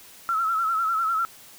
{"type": "tone with vibrato", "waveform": "sine", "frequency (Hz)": 1326, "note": "E6", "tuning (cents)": 10, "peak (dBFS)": -21, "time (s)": [0.29, 1.25], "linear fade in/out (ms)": 0, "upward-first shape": "sine", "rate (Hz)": 10, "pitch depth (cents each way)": 67, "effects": ["white hiss -48 dBFS RMS until 1.58 s"]}